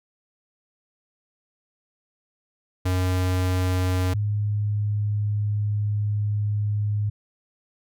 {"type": "tone pair in turn", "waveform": ["square", "sine"], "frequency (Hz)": [91.8, 104.19], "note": ["F#2", "G#2"], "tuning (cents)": [-13, 6], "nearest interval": "major second", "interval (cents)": 219, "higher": "second", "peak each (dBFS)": -21, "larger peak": "neither", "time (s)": [[2.85, 4.14], [4.14, 7.1]], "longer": "second", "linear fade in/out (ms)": 10, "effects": []}